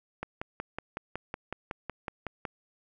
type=click train; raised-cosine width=0.5 ms; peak=-19 dBFS; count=13; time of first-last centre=0.23-2.452 s; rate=5.4 Hz; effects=none